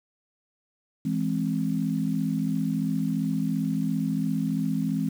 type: chord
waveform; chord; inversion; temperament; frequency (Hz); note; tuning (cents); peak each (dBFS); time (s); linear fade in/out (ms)
sine; E augmented; none; equal with one note detuned; 164.81 / 207.7 / 262.5; E3 / G#3 / B#3; 0 / 0 / +6; -28; 1.05-5.09; 5
effects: 8-bit